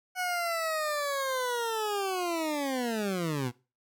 20% pulse linear sweep, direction down, 740 to 116.54 Hz, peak -24 dBFS, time 0.15-3.52 s, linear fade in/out 50 ms, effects noise-tail reverb RT60 0.3 s tail -20 dB re dry

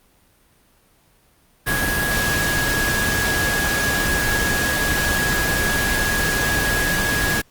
sine tone in noise, 1661.2 Hz, G#6, in tune, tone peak -21 dBFS, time 1.66-7.42 s, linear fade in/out 20 ms, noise pink, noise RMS -22 dBFS, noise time 1.66-7.42 s, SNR -2 dB, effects pink hiss -57 dBFS RMS until 7.5 s + Opus 32 kbps

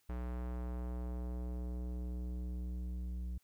square tone with low-pass filter sweep, 61.1 Hz, B1, 18 cents flat, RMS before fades -40 dBFS, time 0.09-3.38 s, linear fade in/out 5 ms, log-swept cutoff 1700 to 160 Hz, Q 0.77, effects white hiss -75 dBFS RMS until 3.43 s

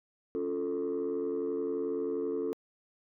sine chord, Db augmented, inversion none, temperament equal, 277.2 / 349.2 / 440 Hz, Db4 / F4 / A4, 0 / 0 / 0 cents, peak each -35 / -34 / -31 dBFS, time 0.35-2.53 s, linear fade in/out 0 ms, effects tanh soft clip ceiling -26 dBFS

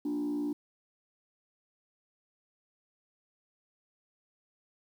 sine tone with frequency modulation, 293.7 Hz, D4, in tune, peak -28 dBFS, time 0.05-0.53 s, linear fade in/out 5 ms, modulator 59.6 Hz, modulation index 0.62, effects tanh soft clip ceiling -28 dBFS + 10-bit

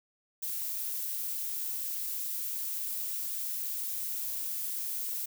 violet noise, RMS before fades -35 dBFS, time 0.42-5.26 s, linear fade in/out 10 ms, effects none

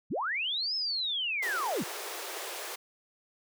sine linear two-way sweep, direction up then down, 87.3 to 5270 to 103.1 Hz, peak -29 dBFS, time 0.1-1.84 s, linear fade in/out 20 ms, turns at 0.75 s
pink high-pass noise, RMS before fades -39 dBFS, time 1.42-2.76 s, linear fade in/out 10 ms, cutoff 340 Hz, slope 96 dB/octave
effects none

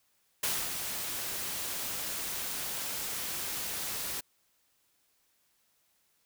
white noise with ADSR envelope, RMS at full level -30 dBFS, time 0.43-4.21 s, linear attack 7 ms, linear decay 250 ms, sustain -6 dB, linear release 13 ms, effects white hiss -72 dBFS RMS until 6.25 s

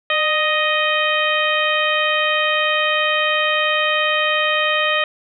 harmonic tone with a mistuned harmonic, 623 Hz, D#5, 2 cents sharp, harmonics 1 / 2 / 3 / 4 / 5 / 6, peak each -22 / -22 / -21 / -22 / -23 / -29 dBFS, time 0.1-5.04 s, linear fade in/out 2 ms, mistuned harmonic 1, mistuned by -46 cents, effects none

